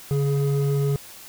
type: tone pair together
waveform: triangle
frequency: 141.8 / 418.1 Hz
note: C#3 / G#4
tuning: +40 / +12 cents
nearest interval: octave + perfect fifth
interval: 1872 cents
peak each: -17 / -23 dBFS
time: 0.11-0.96 s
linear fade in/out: 0 ms
effects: tanh soft clip ceiling -13 dBFS + white hiss -43 dBFS RMS until 1.28 s